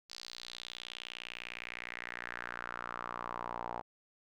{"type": "tone with band-pass filter sweep", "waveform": "sawtooth", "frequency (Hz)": 59.8, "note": "A#1", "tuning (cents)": 45, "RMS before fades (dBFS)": -44, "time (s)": [0.09, 3.82], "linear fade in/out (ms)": 20, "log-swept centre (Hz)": [4800, 850], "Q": 3.7, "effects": []}